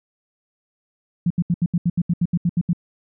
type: tone bursts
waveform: sine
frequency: 172.8 Hz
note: F3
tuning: 18 cents flat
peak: -15 dBFS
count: 13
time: 1.26-2.732 s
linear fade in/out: 5 ms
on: 44 ms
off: 75 ms
effects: none